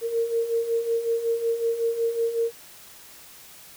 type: beating tone pair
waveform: sine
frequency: 457.5 / 462.9 Hz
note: A#4 / A#4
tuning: -32 / -12 cents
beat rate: 5.4 Hz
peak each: -29 / -23 dBFS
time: 0.01-2.52 s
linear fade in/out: 50 ms
effects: white hiss -47 dBFS RMS until 3.76 s